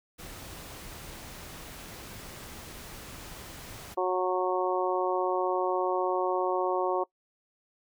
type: noise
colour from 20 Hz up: pink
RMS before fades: -44 dBFS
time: 0.18-3.95 s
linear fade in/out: 20 ms
type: harmonic tone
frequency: 183.5 Hz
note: F#3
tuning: 14 cents flat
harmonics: 2 / 3 / 4 / 5 / 6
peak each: -29 / -31 / -32 / -33 / -34 dBFS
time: 3.97-7.04 s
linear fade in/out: 10 ms
effects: noise-tail reverb RT60 0.1 s tail -22 dB re dry